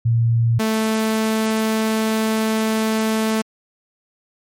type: tone pair in turn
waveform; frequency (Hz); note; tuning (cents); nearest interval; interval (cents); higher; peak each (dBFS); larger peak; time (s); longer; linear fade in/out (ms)
sine / sawtooth; 116 / 219.9; A#2 / A3; -8 / -1; major seventh; 1107; second; -13; neither; 0.05-0.59 / 0.59-3.42; second; 10
effects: MP3 64 kbps